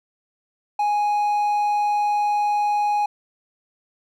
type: tone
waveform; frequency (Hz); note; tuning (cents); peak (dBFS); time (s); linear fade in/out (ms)
triangle; 830; G#5; -1; -16; 0.79-3.06; 5
effects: none